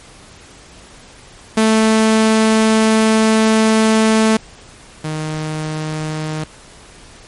sawtooth tone pair in turn, 220 / 155.24 Hz, A3 / D#3, 0 / -4 cents, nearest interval tritone, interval 604 cents, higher first, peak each -6 / -16 dBFS, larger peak first, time 1.57-4.37 / 5.04-6.44 s, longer first, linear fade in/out 5 ms, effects pink hiss -41 dBFS RMS until 7.27 s + MP3 48 kbps

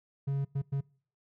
triangle tone bursts at uneven times, 138.59 Hz, C#3, in tune, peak -26 dBFS, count 3, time 0.27-0.45 / 0.55-0.62 / 0.72-0.81 s, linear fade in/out 10 ms, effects noise-tail reverb RT60 0.5 s tail -25 dB re dry

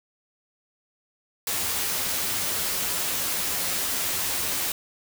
white noise with comb filter, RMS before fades -27 dBFS, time 1.47-4.72 s, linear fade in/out 2 ms, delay 11 ms, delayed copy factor +0.5, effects none

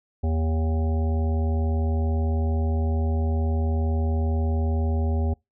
harmonic tone, 79.8 Hz, D#2, 44 cents sharp, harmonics 1 / 3 / 5 / 7 / 9 / 10, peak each -21 / -31 / -35 / -38 / -40 / -41 dBFS, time 0.23-5.34 s, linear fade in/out 10 ms, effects noise-tail reverb RT60 0.2 s tail -26 dB re dry

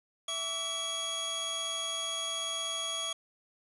sawtooth tone cluster, 659 / 1149 / 3316 Hz, E5 / D6 / G#7, -1 / -38 / -3 cents, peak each -39 / -38 / -30 dBFS, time 0.28-3.13 s, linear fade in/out 5 ms, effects resampled to 24000 Hz + 10-bit

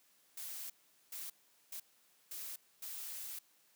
blue noise bursts at uneven times, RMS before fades -45 dBFS, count 5, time 0.37-0.7 / 1.12-1.3 / 1.72-1.8 / 2.31-2.56 / 2.82-3.39 s, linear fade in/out 5 ms, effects white hiss -70 dBFS RMS until 3.75 s + high-pass 150 Hz 12 dB/octave

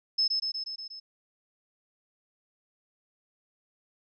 sine tone with echo, 5210 Hz, E8, 21 cents flat, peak -22 dBFS, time 0.18-0.28 s, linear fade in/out 10 ms, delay 120 ms, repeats 6, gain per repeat -3 dB, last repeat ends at 1 s, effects none

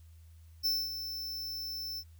square tone with ADSR envelope, 5320 Hz, E8, 15 cents sharp, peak -27 dBFS, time 0.63-2.04 s, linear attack 28 ms, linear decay 230 ms, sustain -10 dB, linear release 56 ms, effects added 81 Hz sine -52 dBFS peak until 2.19 s + white hiss -70 dBFS RMS until 2.19 s

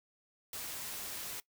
white noise, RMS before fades -42 dBFS, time 0.53-1.4 s, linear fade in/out 2 ms, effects noise-tail reverb RT60 0.1 s tail -20 dB re dry

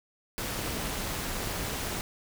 pink noise with amplitude modulation, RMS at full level -31 dBFS, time 0.38-2.01 s, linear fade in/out 0 ms, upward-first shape sine, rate 219 Hz, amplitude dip 55%, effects none

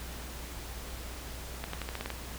accelerating click train, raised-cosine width 0.3 ms, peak -19 dBFS, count 8, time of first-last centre 1.64-2.103 s, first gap 94 ms, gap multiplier 0.88, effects added 60 Hz sine -42 dBFS peak until 2.38 s + pink hiss -44 dBFS RMS until 2.38 s

